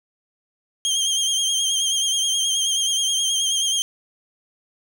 25% pulse tone with vibrato, 3194 Hz, G7, 32 cents sharp, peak -15 dBFS, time 0.85-3.82 s, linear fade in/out 0 ms, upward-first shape triangle, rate 9.4 Hz, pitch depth 51 cents each way, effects none

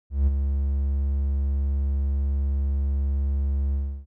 triangle tone with ADSR envelope, 69.3 Hz, C#2, in tune, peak -13 dBFS, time 0.1-4.06 s, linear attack 170 ms, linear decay 23 ms, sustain -6 dB, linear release 320 ms, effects none

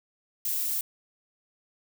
violet noise, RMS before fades -29 dBFS, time 0.45-0.81 s, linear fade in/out 2 ms, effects none

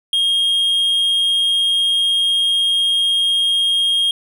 triangle tone, 3242 Hz, G#7, 42 cents flat, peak -12 dBFS, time 0.13-4.11 s, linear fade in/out 2 ms, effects none

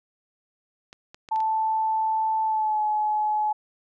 clicks, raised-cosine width 0.2 ms, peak -26 dBFS, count 5, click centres 0.929 / 1.145 / 1.288 / 1.36 / 1.404 s
sine tone with pitch glide, 879 to 850.5 Hz, A5 to G#5, -2 to +41 cents, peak -21 dBFS, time 1.31-3.53 s, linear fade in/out 10 ms, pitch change -57 cents, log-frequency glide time 2.44-2.82 s
effects none

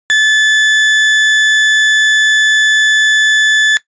35% pulse tone, 1736 Hz, A6, 24 cents flat, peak -5 dBFS, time 0.1-3.77 s, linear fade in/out 0 ms, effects noise-tail reverb RT60 0.1 s tail -17 dB re dry + resampled to 16000 Hz

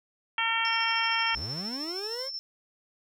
harmonic tone, 454.8 Hz, A#4, 43 cents flat, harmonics 2 / 3 / 4 / 5 / 6 / 7, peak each -32 / -32 / -32 / -32 / -32 / -32 dBFS, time 0.38-1.35 s, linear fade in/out 2 ms
sine tone with tremolo, 5360 Hz, E8, 28 cents sharp, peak -32 dBFS, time 0.65-2.39 s, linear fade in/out 0 ms, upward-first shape square, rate 13 Hz, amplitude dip 40%
40% pulse linear sweep, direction up, 36.71 to 554.4 Hz, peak -35 dBFS, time 1.33-2.3 s, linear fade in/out 50 ms
effects none

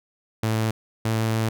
sawtooth tone pair in turn, 110.6 / 111.56 Hz, A2 / A2, +9 / +24 cents, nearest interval unison, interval 15 cents, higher second, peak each -17 dBFS, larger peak neither, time 0.43-0.71 / 1.05-1.49 s, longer second, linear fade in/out 5 ms, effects none

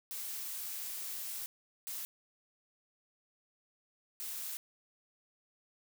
blue noise bursts at uneven times, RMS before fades -41 dBFS, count 3, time 0.11-1.46 / 1.87-2.05 / 4.2-4.57 s, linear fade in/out 0 ms, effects none

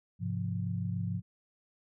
sine chord, F minor, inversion first, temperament equal, 103.83 / 130.81 / 174.61 Hz, Ab2 / C3 / F3, 0 / 0 / 0 cents, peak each -34 / -38 / -35 dBFS, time 0.19-1.22 s, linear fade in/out 50 ms, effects none

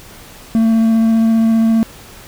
triangle tone with vibrato, 225.1 Hz, A3, 40 cents sharp, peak -7 dBFS, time 0.55-1.83 s, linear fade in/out 0 ms, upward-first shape square, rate 15 Hz, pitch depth 8 cents each way, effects pink hiss -38 dBFS RMS until 2.27 s

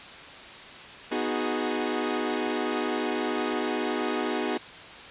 sawtooth chord, G# minor seventh, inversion first, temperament equal with one note detuned, 246.9 / 311.1 / 367.2 / 415.3 Hz, B3 / D#4 / F#4 / G#4, 0 / 0 / -13 / 0 cents, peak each -28 dBFS, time 1.11-4.58 s, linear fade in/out 10 ms, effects white hiss -43 dBFS RMS until 5.1 s + resampled to 8000 Hz

